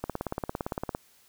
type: click train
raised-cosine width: 1 ms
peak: -16 dBFS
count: 17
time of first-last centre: 0.04-0.949 s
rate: 17.6 Hz
effects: white hiss -61 dBFS RMS until 1.28 s